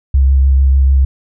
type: tone with vibrato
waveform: sine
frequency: 67.3 Hz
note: C2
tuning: 49 cents sharp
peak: -6 dBFS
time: 0.14-1.05 s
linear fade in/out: 5 ms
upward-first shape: sine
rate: 6.7 Hz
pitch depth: 21 cents each way
effects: none